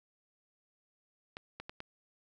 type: clicks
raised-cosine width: 0.3 ms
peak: -26 dBFS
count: 4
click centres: 1.369 / 1.6 / 1.695 / 1.804 s
effects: none

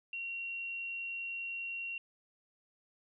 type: tone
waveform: sine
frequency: 2745 Hz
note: F7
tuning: 31 cents flat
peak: -37 dBFS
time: 0.13-1.98 s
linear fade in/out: 2 ms
effects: none

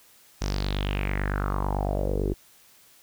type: tone with low-pass filter sweep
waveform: sawtooth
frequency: 49 Hz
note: G1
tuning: in tune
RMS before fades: -27 dBFS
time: 0.41-2.34 s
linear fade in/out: 10 ms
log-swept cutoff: 6000 to 360 Hz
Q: 4.9
effects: white hiss -56 dBFS RMS until 3.02 s

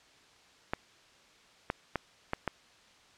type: clicks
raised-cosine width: 0.5 ms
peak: -15 dBFS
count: 5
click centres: 0.735 / 1.701 / 1.957 / 2.334 / 2.477 s
effects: white hiss -60 dBFS RMS until 3.17 s + low-pass 5000 Hz 12 dB/octave

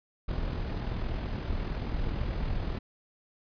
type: noise with amplitude modulation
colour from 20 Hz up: brown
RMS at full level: -30 dBFS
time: 0.28-2.79 s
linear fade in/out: 10 ms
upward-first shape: sine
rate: 41 Hz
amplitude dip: 40%
effects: resampled to 11025 Hz

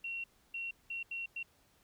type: tone bursts at uneven times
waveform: sine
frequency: 2734 Hz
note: F7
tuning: 37 cents flat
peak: -37 dBFS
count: 5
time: 0.04-0.24 / 0.54-0.71 / 0.9-1.03 / 1.11-1.26 / 1.36-1.43 s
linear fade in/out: 5 ms
effects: pink hiss -69 dBFS RMS until 1.83 s

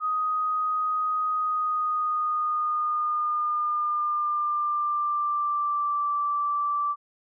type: tone with pitch glide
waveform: sine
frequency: 1250 to 1166.3 Hz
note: D#6 to D6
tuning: +8 to -12 cents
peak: -23 dBFS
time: 0-6.96 s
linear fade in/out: 50 ms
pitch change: -120 cents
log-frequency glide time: 1.31-6.11 s
effects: none

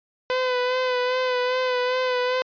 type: tone with vibrato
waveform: sawtooth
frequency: 504 Hz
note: B4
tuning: 35 cents sharp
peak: -17 dBFS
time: 0.3-2.42 s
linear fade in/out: 0 ms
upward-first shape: sine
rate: 2.5 Hz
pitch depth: 30 cents each way
effects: resampled to 11025 Hz

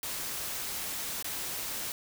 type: noise with dropouts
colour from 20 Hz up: white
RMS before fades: -36 dBFS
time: 0.03-1.92 s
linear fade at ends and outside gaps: 1 ms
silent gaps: 1.226-1.244 s
effects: none

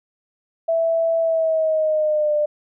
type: tone with pitch glide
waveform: sine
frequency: 659.3 to 597.6 Hz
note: E5 to D5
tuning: 0 to +30 cents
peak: -16 dBFS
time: 0.68-2.46 s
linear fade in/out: 10 ms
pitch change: -170 cents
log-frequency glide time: 1.2-2.35 s
effects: none

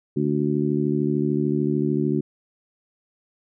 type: harmonic tone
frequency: 73.42 Hz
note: D2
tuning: in tune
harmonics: 2 / 3 / 4 / 5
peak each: -25 / -25 / -25 / -25 dBFS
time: 0.16-2.21 s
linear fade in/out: 10 ms
effects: none

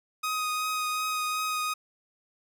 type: tone with vibrato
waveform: sawtooth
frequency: 1251 Hz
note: D#6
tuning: 9 cents sharp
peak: -24 dBFS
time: 0.23-1.74 s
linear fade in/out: 10 ms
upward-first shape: triangle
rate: 2.7 Hz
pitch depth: 15 cents each way
effects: none

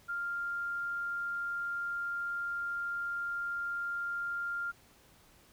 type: tone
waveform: sine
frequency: 1396.9 Hz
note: F6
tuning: in tune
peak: -33 dBFS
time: 0.08-4.72 s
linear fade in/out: 20 ms
effects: pink hiss -62 dBFS RMS until 5.52 s

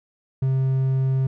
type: tone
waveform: triangle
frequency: 132.6 Hz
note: C3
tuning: 23 cents sharp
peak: -16 dBFS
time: 0.42-1.27 s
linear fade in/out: 5 ms
effects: none

